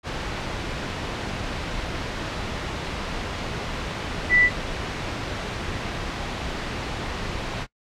sine tone in noise, 1975.5 Hz, B6, in tune, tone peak -14 dBFS, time 4.29-4.5 s, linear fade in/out 50 ms, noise pink, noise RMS -29 dBFS, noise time 0.03-7.67 s, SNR +12 dB, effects noise-tail reverb RT60 0.1 s tail -22 dB re dry + low-pass 4000 Hz 12 dB/octave

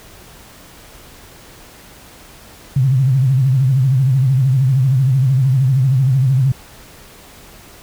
sine tone with vibrato, 131.8 Hz, C3, 13 cents sharp, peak -10 dBFS, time 2.76-6.52 s, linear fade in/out 5 ms, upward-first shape sine, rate 13 Hz, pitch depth 110 cents each way, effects pink hiss -41 dBFS RMS until 7.82 s

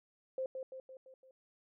sine tone with echo, 523.3 Hz, C5, in tune, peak -34 dBFS, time 0.38-0.46 s, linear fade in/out 2 ms, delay 170 ms, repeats 5, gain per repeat -5 dB, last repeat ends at 1.31 s, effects none

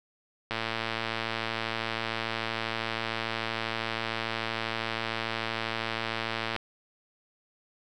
click train, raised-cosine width 0.3 ms, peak -14 dBFS, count 685, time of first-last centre 0.51-6.563 s, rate 113 Hz, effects none

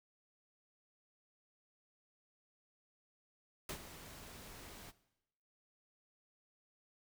pink noise with ADSR envelope, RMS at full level -41 dBFS, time 3.69-4.92 s, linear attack 3 ms, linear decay 85 ms, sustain -12 dB, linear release 27 ms, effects noise-tail reverb RT60 0.9 s tail -18 dB re dry

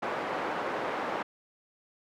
pink band-pass noise, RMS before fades -33 dBFS, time 0.02-1.23 s, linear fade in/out 10 ms, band 440 to 1400 Hz, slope 12 dB/octave, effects none

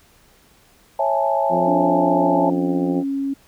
sine chord, A major seventh, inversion first, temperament just, 550 / 660 / 825 / 880 Hz, C#5 / E5 / G#5 / A5, -14 / +2 / -12 / 0 cents, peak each -22 dBFS, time 0.99-2.5 s, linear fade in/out 5 ms
harmonic tone, 88 Hz, F2, 14 cents sharp, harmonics 2 / 3 / 4 / 5 / 6 / 7 / 8 / 9, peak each -24 / -28 / -25 / -33 / -30 / -39 / -38 / -34 dBFS, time 1.49-3.04 s, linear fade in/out 50 ms
sine tone with pitch glide, 289.9 to 275.1 Hz, D4 to C#4, -22 to -13 cents, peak -20 dBFS, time 1.67-3.34 s, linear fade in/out 10 ms, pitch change -91 cents, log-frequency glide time 2.02-3.1 s
effects pink hiss -54 dBFS RMS until 3.47 s

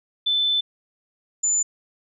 sine tone pair in turn, 3520 / 7040 Hz, A7 / A8, 0 / 0 cents, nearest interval octave, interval 1200 cents, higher second, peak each -18 dBFS, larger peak neither, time 0.26-0.61 / 1.43-1.63 s, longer first, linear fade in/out 10 ms, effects none

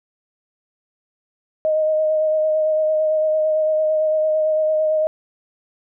sine tone with vibrato, 622.3 Hz, D#5, in tune, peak -15 dBFS, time 1.65-5.07 s, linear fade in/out 0 ms, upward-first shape sine, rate 8.9 Hz, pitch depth 17 cents each way, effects none

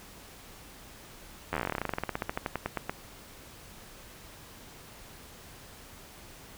slowing click train, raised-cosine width 0.5 ms, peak -15 dBFS, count 30, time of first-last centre 1.53-2.895 s, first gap 11 ms, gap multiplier 1.09, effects pink hiss -50 dBFS RMS until 6.57 s

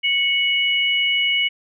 sine tone pair together, 2217 / 2926 Hz, C#7 / F#7, 0 / -20 cents, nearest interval perfect fourth, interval 480 cents, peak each -19 dBFS, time 0.03-1.49 s, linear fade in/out 20 ms, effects none

